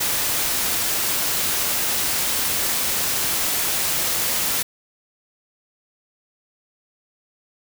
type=noise; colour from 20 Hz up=white; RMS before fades=-22 dBFS; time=0-4.63 s; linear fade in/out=10 ms; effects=none